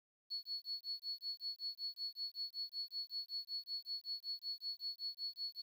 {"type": "tone with tremolo", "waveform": "sine", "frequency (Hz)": 4391, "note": "C#8", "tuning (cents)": -17, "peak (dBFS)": -38, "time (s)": [0.3, 5.62], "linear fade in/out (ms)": 20, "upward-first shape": "sine", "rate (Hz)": 5.3, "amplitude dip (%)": 100, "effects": ["11-bit"]}